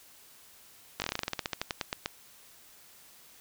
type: slowing click train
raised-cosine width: 0.2 ms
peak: -13 dBFS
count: 19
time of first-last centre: 1-2.059 s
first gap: 19 ms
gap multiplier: 1.12
effects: white hiss -56 dBFS RMS until 3.4 s